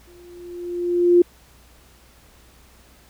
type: tone with exponential growth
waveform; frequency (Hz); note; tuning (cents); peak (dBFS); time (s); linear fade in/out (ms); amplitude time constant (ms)
sine; 350.6; F4; +7; -8; 0.07-1.22; 5; 250
effects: added 60 Hz sine -53 dBFS peak until 3.09 s + pink hiss -53 dBFS RMS until 3.09 s